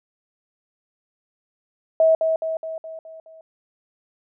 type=tone with echo; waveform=sine; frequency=644 Hz; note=E5; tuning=41 cents flat; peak=-12 dBFS; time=2-2.15 s; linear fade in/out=2 ms; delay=210 ms; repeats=6; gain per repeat=-5 dB; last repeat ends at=3.41 s; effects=none